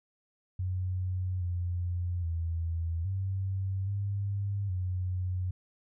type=tone with pitch steps; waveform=sine; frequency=92 / 88.3 / 83.2 / 95.9 / 100.1 / 91.5 Hz; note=F#2 / F2 / E2 / G2 / G2 / F#2; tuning=-9 / +20 / +17 / -37 / +37 / -19 cents; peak=-29 dBFS; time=0.59-5.51 s; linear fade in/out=5 ms; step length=820 ms; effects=none